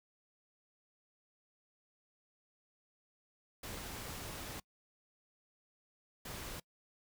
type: noise bursts at uneven times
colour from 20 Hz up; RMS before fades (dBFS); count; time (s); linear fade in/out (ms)
pink; -45; 2; 3.63-4.6 / 6.25-6.6; 5
effects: noise-tail reverb RT60 0.1 s tail -25 dB re dry